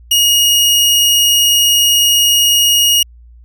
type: tone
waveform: sawtooth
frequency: 2874 Hz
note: F7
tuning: 49 cents sharp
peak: -5 dBFS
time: 0.11-3.03 s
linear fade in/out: 5 ms
effects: added 59 Hz sine -37 dBFS peak until 3.44 s